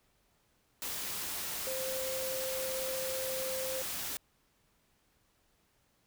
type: tone in noise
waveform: sine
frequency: 523.3 Hz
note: C5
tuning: in tune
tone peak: -36 dBFS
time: 1.67-3.82 s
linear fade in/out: 0 ms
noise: white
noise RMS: -38 dBFS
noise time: 0.82-4.17 s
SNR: -1 dB
effects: pink hiss -72 dBFS RMS until 6.06 s